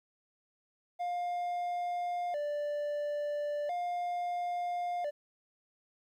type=tone with vibrato; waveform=triangle; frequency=644 Hz; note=E5; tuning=41 cents flat; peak=-30 dBFS; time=0.99-5.11 s; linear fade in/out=20 ms; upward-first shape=square; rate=0.37 Hz; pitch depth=160 cents each way; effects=12-bit